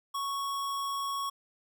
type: tone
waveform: square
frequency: 1108.7 Hz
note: C#6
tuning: in tune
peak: -32 dBFS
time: 0.14-1.3 s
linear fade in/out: 10 ms
effects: none